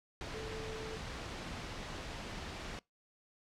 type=tone in noise; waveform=sine; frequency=440 Hz; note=A4; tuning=in tune; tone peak=-43 dBFS; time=0.34-0.97 s; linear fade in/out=0 ms; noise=pink; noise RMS=-43 dBFS; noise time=0.21-2.79 s; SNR=-3 dB; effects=noise-tail reverb RT60 0.2 s tail -24 dB re dry + low-pass 5000 Hz 12 dB/octave